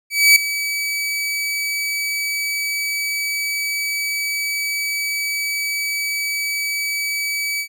sawtooth tone with ADSR envelope, 2287 Hz, D7, 47 cents flat, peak -3 dBFS, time 0.1-7.68 s, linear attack 260 ms, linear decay 4 ms, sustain -14 dB, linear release 82 ms, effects none

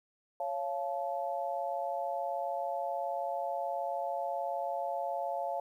sine chord, Db augmented, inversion none, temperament just, 554.4 / 693 / 866.2 Hz, Db5 / F5 / A5, 0 / -14 / -27 cents, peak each -37 / -35 / -38 dBFS, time 0.4-5.6 s, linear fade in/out 2 ms, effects 11-bit

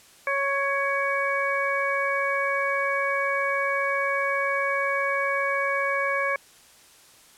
harmonic tone with a mistuned harmonic, 554.4 Hz, C#5, in tune, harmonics 1 / 2 / 3 / 4, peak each -28 / -28 / -28 / -28 dBFS, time 0.27-6.36 s, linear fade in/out 2 ms, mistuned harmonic 4, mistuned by +28 cents, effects white hiss -53 dBFS RMS until 7.37 s + low-pass 11000 Hz 12 dB/octave

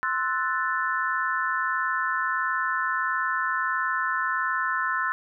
sine chord, F# half-diminished seventh, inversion second, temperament equal, 1046.5 / 1318.5 / 1480 / 1760 Hz, C6 / E6 / F#6 / A6, 0 / 0 / 0 / 0 cents, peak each -29 dBFS, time 0.03-5.12 s, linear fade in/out 0 ms, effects none

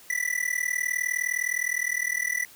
square tone with amplitude modulation, 1975.5 Hz, B6, in tune, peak -22 dBFS, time 0.1-2.45 s, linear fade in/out 2 ms, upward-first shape sine, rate 39.6 Hz, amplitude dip 95%, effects white hiss -51 dBFS RMS until 2.55 s

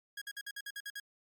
sawtooth tone bursts, 1647 Hz, G#6, 15 cents flat, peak -36 dBFS, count 9, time 0.17-1 s, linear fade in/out 5 ms, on 46 ms, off 52 ms, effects MP3 96 kbps

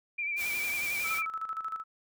sine tone with vibrato, 2349 Hz, D7, in tune, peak -30 dBFS, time 0.18-1.26 s, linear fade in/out 10 ms, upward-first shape sine, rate 11 Hz, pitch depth 47 cents each way
white noise, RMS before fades -39 dBFS, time 0.36-1.22 s, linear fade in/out 50 ms
sine tone with tremolo, 1307 Hz, E6, 15 cents flat, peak -31 dBFS, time 1.03-1.84 s, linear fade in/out 50 ms, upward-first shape square, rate 13 Hz, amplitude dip 65%
effects none

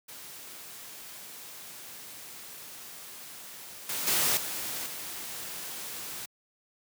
white noise with level steps, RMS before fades -45 / -33 / -26 / -35 / -39 dBFS, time 0.08-6.26 s, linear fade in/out 10 ms, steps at 3.89 / 4.07 / 4.37 / 4.86 s, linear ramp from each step 2 ms, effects high-pass 100 Hz 12 dB/octave

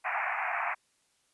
pink band-pass noise, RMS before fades -32 dBFS, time 0.04-0.75 s, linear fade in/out 20 ms, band 670 to 2500 Hz, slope 96 dB/octave, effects white hiss -71 dBFS RMS until 1.33 s + resampled to 24000 Hz

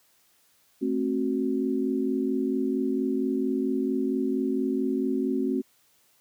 sine chord, F# diminished, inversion first, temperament just, 222 / 266.4 / 370 Hz, A3 / C4 / F#4, +16 / +31 / 0 cents, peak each -30 / -26 / -29 dBFS, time 0.81-5.62 s, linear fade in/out 20 ms, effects white hiss -64 dBFS RMS until 6.2 s + high-pass 60 Hz 12 dB/octave

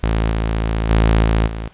sawtooth tone with level steps, 55 Hz, A1, in tune, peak -11 / -13 / -7 / -9 / -20 dBFS, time 0.03-1.68 s, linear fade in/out 5 ms, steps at 0.3 / 0.89 / 1.23 / 1.46 s, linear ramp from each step 20 ms, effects pink hiss -49 dBFS RMS until 1.73 s + resampled to 8000 Hz

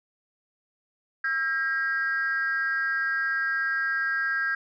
sine tone with amplitude modulation, 1612 Hz, G6, 48 cents sharp, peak -19 dBFS, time 1.24-4.55 s, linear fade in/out 5 ms, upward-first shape sine, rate 283 Hz, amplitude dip 85%, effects tanh soft clip ceiling -17 dBFS

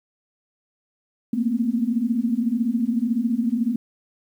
sine tone cluster, 222.5 / 236.5 / 258.3 Hz, A3 / A#3 / C4, +20 / +25 / -22 cents, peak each -24 / -22 / -27 dBFS, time 1.33-3.76 s, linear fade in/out 5 ms, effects 9-bit

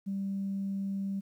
sine tone, 196 Hz, G3, in tune, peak -30 dBFS, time 0.06-1.21 s, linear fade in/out 20 ms, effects tanh soft clip ceiling -26 dBFS + 11-bit

